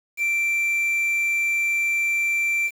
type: tone with quantisation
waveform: triangle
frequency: 2349 Hz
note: D7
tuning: in tune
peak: -18 dBFS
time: 0.17-2.71 s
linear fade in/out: 50 ms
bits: 7
effects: none